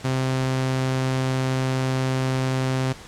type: tone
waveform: sawtooth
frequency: 130.81 Hz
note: C3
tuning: in tune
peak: -17 dBFS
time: 0.04-2.93 s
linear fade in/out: 10 ms
effects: pink hiss -42 dBFS RMS until 3.07 s + low-pass 8000 Hz 12 dB/octave